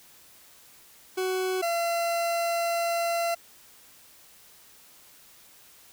40% pulse tone pair in turn, 373.1 / 680.3 Hz, F#4 / F5, +14 / -46 cents, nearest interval minor seventh, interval 1040 cents, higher second, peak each -25 / -24 dBFS, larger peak second, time 1.17-1.62 / 1.62-3.35 s, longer second, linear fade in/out 10 ms, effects white hiss -54 dBFS RMS until 5.92 s

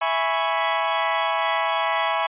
sawtooth chord, C# minor seventh, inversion first, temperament equal, 659.3 / 830.6 / 987.8 / 1108.7 Hz, E5 / G#5 / B5 / C#6, 0 / 0 / 0 / 0 cents, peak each -22 dBFS, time 0.01-2.27 s, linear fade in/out 10 ms, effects resampled to 8000 Hz

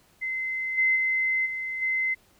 sine tone with level steps, 2060 Hz, C7, 28 cents flat, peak -27 / -19 / -22 / -29 / -23 dBFS, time 0.21-2.15 s, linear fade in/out 20 ms, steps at 0.77 / 0.95 / 1.45 / 1.81 s, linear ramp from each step 20 ms, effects pink hiss -61 dBFS RMS until 2.39 s

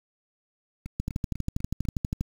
two click trains, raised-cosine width 5 ms, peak -24 / -15 dBFS, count 5 / 16, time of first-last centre 0.86-1.853 / 1-2.21 s, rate 4.03 / 12.4 Hz, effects 7-bit

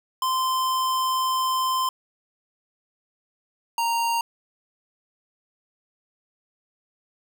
square tone pair in turn, 1037 / 928.9 Hz, C6 / A#5, -16 / -6 cents, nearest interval major second, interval 190 cents, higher first, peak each -22 dBFS, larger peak neither, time 0.22-1.89 / 3.78-4.21 s, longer first, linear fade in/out 2 ms, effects none

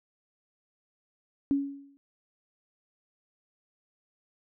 sine tone with exponential decay, 279.2 Hz, C#4, 13 cents sharp, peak -20 dBFS, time 1.51-1.97 s, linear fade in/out 0 ms, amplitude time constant 100 ms, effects none

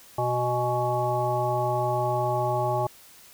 harmonic tone with a mistuned harmonic, 123.47 Hz, B2, in tune, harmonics 1 / 3 / 5 / 7 / 9, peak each -29 / -31 / -28 / -27 / -33 dBFS, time 0.18-2.87 s, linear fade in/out 5 ms, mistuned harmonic 7, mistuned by -48 cents, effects white hiss -51 dBFS RMS until 3.33 s

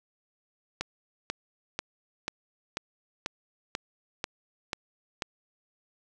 click train, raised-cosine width 0.2 ms, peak -13 dBFS, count 10, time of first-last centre 0.81-5.222 s, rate 2.04 Hz, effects none

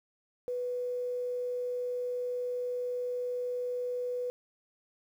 sine tone with quantisation, 493.9 Hz, B4, in tune, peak -31 dBFS, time 0.48-4.3 s, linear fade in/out 0 ms, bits 10, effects none

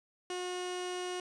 sawtooth tone pair together, 361.5 / 1446 Hz, F#4 / F#6, -40 / -40 cents, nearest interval 2 octaves, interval 2400 cents, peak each -32 / -39 dBFS, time 0.3-1.2 s, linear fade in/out 2 ms, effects resampled to 22050 Hz

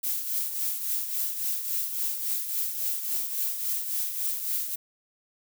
violet noise with tremolo, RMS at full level -27 dBFS, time 0.03-4.76 s, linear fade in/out 10 ms, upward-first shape triangle, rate 3.6 Hz, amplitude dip 60%, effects none

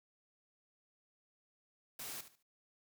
white noise with echo, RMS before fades -45 dBFS, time 1.99-2.21 s, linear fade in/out 5 ms, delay 73 ms, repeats 3, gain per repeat -12 dB, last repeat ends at 2.429 s, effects none

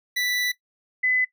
25% pulse / sine tone pair in turn, 1975.5 / 2012 Hz, B6 / B6, 0 / +32 cents, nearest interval unison, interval 32 cents, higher second, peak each -19 dBFS, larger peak neither, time 0.16-0.52 / 1.03-1.25 s, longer first, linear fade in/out 10 ms, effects noise-tail reverb RT60 0.1 s tail -17 dB re dry

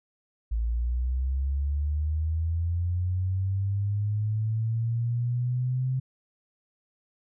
sine linear sweep, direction up, 55 to 130.81 Hz, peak -24 dBFS, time 0.51-6 s, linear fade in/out 10 ms, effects none

